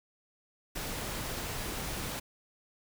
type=noise; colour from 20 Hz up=pink; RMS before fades=-37 dBFS; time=0.75-2.2 s; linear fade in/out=10 ms; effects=none